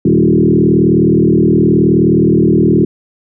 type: tone with frequency modulation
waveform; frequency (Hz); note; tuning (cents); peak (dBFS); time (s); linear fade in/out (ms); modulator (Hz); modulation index
sine; 261.6; C4; 0; -6; 0.05-2.85; 5; 39.1; 3.2
effects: none